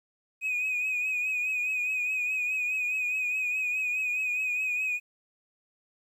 triangle tone with vibrato, 2500 Hz, D#7, 8 cents sharp, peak -24 dBFS, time 0.41-5 s, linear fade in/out 50 ms, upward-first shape triangle, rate 4.8 Hz, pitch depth 53 cents each way, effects tanh soft clip ceiling -22 dBFS + 11-bit

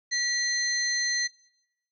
sine tone cluster, 1939 / 4160 / 6140 Hz, B6 / C8 / G8, -32 / -11 / -37 cents, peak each -29 dBFS, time 0.11-1.28 s, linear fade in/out 20 ms, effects noise-tail reverb RT60 0.8 s tail -21 dB re dry

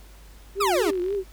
sine tone with vibrato, 379 Hz, F#4, 42 cents sharp, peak -23 dBFS, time 0.55-1.24 s, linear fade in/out 50 ms, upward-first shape triangle, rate 3.8 Hz, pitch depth 150 cents each way
40% pulse exponential sweep, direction down, 1344 to 280.6 Hz, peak -20 dBFS, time 0.6-0.91 s, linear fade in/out 10 ms
click train, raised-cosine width 0.3 ms, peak -30 dBFS, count 26, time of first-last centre 0.61-1.149 s, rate 46.4 Hz
effects added 50 Hz sine -45 dBFS peak until 1.32 s + pink hiss -53 dBFS RMS until 1.32 s

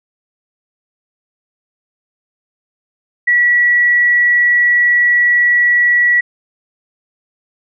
sine tone, 1938 Hz, B6, 33 cents flat, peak -8 dBFS, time 3.27-6.21 s, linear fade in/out 10 ms, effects none

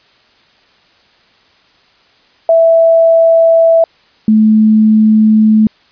sine tone pair in turn, 659.3 / 216.7 Hz, E5 / A3, 0 / -26 cents, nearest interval octave + perfect fifth, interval 1926 cents, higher first, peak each -4 dBFS, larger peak neither, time 2.49-3.84 / 4.28-5.67 s, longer second, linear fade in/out 2 ms, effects white hiss -49 dBFS RMS until 5.91 s + resampled to 11025 Hz

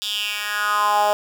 10% pulse tone with high-pass filter sweep, 207.7 Hz, G#3, in tune, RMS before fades -21 dBFS, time 0.02-1.13 s, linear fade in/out 0 ms, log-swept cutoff 3800 to 660 Hz, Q 4.5, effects none

